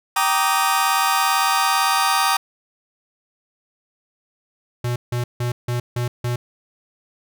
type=chord; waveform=sawtooth; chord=Eb major seventh; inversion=first; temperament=just; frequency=777.8 / 933.4 / 1166.7 / 1244.5 Hz; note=G5 / Bb5 / D6 / Eb6; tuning=-14 / +2 / -12 / 0 cents; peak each=-18 dBFS; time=0.16-2.37 s; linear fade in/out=5 ms
type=tone bursts; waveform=square; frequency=121.5 Hz; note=B2; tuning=28 cents flat; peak=-21 dBFS; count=6; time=4.84-6.36 s; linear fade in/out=5 ms; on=120 ms; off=160 ms
effects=none